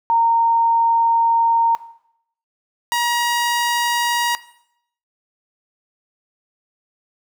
sine / sawtooth tone pair in turn, 922 / 952.3 Hz, A#5 / A#5, -19 / +37 cents, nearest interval minor second, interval 56 cents, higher second, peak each -13 dBFS, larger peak neither, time 0.1-1.75 / 2.92-4.35 s, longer first, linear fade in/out 0 ms, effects noise-tail reverb RT60 0.7 s tail -17 dB re dry

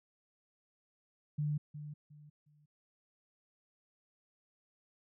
sine tone with echo, 148.8 Hz, D3, 23 cents sharp, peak -31 dBFS, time 1.38-1.58 s, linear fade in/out 10 ms, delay 360 ms, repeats 3, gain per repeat -11 dB, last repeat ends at 2.66 s, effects none

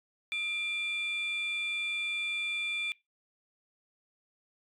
sine tone pair together, 2379 / 3495 Hz, D7 / A7, +22 / -12 cents, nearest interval perfect fifth, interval 666 cents, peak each -30 / -35 dBFS, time 0.32-2.92 s, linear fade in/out 0 ms, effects noise-tail reverb RT60 0.2 s tail -22 dB re dry + tanh soft clip ceiling -27 dBFS

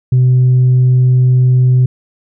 sine tone, 127 Hz, B2, 49 cents sharp, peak -4 dBFS, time 0.12-1.86 s, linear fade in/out 5 ms, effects tanh soft clip ceiling -4 dBFS

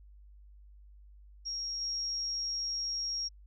sine tone with level steps, 5588 Hz, F8, in tune, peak -34 / -32 dBFS, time 1.45-3.29 s, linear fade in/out 20 ms, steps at 1.81 s, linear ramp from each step 5 ms, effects added 50 Hz sine -52 dBFS peak until 3.46 s

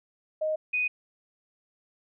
sine tone pair in turn, 622.3 / 2489 Hz, D#5 / D#7, 0 / 0 cents, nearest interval 2 octaves, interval 2400 cents, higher second, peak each -25 / -24 dBFS, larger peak second, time 0.41-0.56 / 0.73-0.88 s, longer neither, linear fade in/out 10 ms, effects none

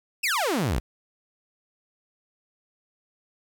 sawtooth exponential sweep, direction down, 2794 to 46.53 Hz, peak -19 dBFS, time 0.23-0.8 s, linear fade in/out 10 ms, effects 9-bit

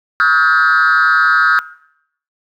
sine tone with frequency modulation, 1432 Hz, F6, 43 cents sharp, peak -6 dBFS, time 0.2-1.59 s, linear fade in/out 0 ms, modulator 153 Hz, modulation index 1.2, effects noise-tail reverb RT60 0.7 s tail -21 dB re dry + tanh soft clip ceiling -7 dBFS

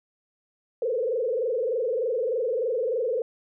sine tone with frequency modulation, 480.5 Hz, B4, 48 cents flat, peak -23 dBFS, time 0.82-3.22 s, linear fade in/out 2 ms, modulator 23.3 Hz, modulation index 2, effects none

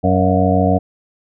harmonic tone with a mistuned harmonic, 93.5 Hz, F#2, 19 cents sharp, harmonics 1 / 2 / 3 / 5 / 6 / 7 / 8, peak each -17 / -17 / -19 / -21 / -22 / -20 / -19 dBFS, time 0.03-0.79 s, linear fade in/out 20 ms, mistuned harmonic 8, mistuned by -63 cents, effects none

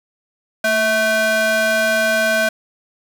square ring-modulated tone, 438.3 Hz, A4, 7 cents flat, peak -12 dBFS, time 0.64-2.49 s, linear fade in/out 5 ms, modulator 1090 Hz, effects none

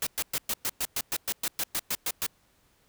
white noise bursts, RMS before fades -29 dBFS, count 15, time 0.02-2.265 s, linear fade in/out 2 ms, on 47 ms, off 110 ms, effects pink hiss -66 dBFS RMS until 2.88 s

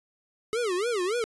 square tone with vibrato, 415.3 Hz, G#4, in tune, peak -26 dBFS, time 0.53-1.24 s, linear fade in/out 0 ms, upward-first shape sine, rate 3.5 Hz, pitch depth 280 cents each way, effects resampled to 24000 Hz

